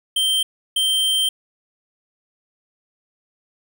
square tone pair in turn, 3136 / 3136 Hz, G7 / G7, 0 / 0 cents, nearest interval unison, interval 0 cents, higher neither, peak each -17 dBFS, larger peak neither, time 0.16-0.43 / 0.76-1.29 s, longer second, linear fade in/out 5 ms, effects 9-bit

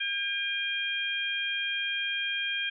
harmonic tone, 804 Hz, G5, 44 cents sharp, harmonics 2 / 3 / 4, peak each -33 / -33 / -32 dBFS, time 0-2.7 s, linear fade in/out 10 ms, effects none

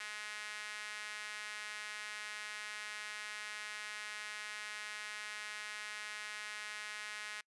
sawtooth tone with high-pass filter, 210.8 Hz, G#3, 26 cents sharp, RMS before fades -45 dBFS, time 0-7.41 s, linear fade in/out 5 ms, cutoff 1800 Hz, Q 1.9, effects noise-tail reverb RT60 0.1 s tail -26 dB re dry + resampled to 24000 Hz

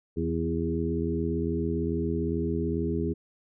harmonic tone with a mistuned harmonic, 82.41 Hz, E2, in tune, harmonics 1 / 2 / 3 / 4 / 5, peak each -32 / -32 / -32 / -32 / -32 dBFS, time 0.16-3.14 s, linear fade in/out 20 ms, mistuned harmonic 4, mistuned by +24 cents, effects none

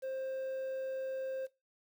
triangle tone with quantisation, 528 Hz, C5, 16 cents sharp, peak -34 dBFS, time 0.02-1.47 s, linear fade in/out 20 ms, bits 10, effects noise-tail reverb RT60 0.2 s tail -17 dB re dry

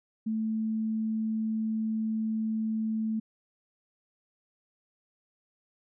sine tone, 220 Hz, A3, in tune, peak -27 dBFS, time 0.26-3.2 s, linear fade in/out 10 ms, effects none

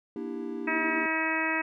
triangle chord, E half-diminished seventh, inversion second, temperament just, 237.3 / 296.7 / 329.6 / 395.6 Hz, Bb3 / D4 / E4 / G4, +31 / +18 / 0 / +16 cents, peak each -36 dBFS, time 0.16-1.06 s, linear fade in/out 2 ms
harmonic tone, 320.2 Hz, D#4, 50 cents sharp, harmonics 1 / 2 / 3 / 4 / 5 / 6 / 7 / 8, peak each -33 / -37 / -34 / -37 / -34 / -31 / -36 / -33 dBFS, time 0.67-1.62 s, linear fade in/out 10 ms
effects none

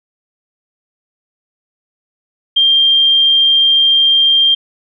sine tone, 3187 Hz, G7, 28 cents sharp, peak -7 dBFS, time 2.56-4.55 s, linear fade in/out 10 ms, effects none

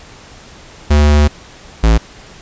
square tone pair in turn, 74 / 55.44 Hz, D2 / A1, +14 / +14 cents, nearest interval perfect fourth, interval 500 cents, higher first, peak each -7 dBFS, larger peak neither, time 0.9-1.28 / 1.83-1.98 s, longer first, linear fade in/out 10 ms, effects pink hiss -38 dBFS RMS until 2.41 s + resampled to 16000 Hz

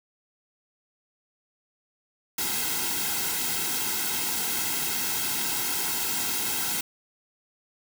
white noise with comb filter, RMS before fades -28 dBFS, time 2.38-6.81 s, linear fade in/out 5 ms, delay 1.7 ms, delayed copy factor -0.85, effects none

